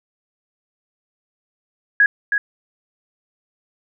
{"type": "tone with echo", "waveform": "sine", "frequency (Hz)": 1661.2, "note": "G#6", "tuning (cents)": 0, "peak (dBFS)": -9, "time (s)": [2, 2.06], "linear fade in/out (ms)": 2, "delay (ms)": 320, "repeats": 1, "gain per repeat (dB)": -6, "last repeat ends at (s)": 2.38, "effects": []}